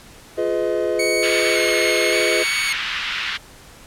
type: chord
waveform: triangle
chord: F half-diminished seventh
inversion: none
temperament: just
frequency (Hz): 349.2 / 419.1 / 502.9 / 628.6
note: F4 / Ab4 / Cb5 / Eb5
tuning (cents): 0 / +16 / +31 / +18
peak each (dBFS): -22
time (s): 0.37-2.44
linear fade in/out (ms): 20
type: tone with vibrato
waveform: sawtooth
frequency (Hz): 2200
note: C#7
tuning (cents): -14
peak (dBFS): -17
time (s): 0.99-2.73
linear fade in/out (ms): 5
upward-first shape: square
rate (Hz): 0.88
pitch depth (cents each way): 25
type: band-pass noise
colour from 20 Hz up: white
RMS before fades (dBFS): -25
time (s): 1.22-3.38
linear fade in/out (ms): 20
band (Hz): 1300 to 3400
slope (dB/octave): 24
effects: pink hiss -44 dBFS RMS until 3.86 s + low-pass 12000 Hz 12 dB/octave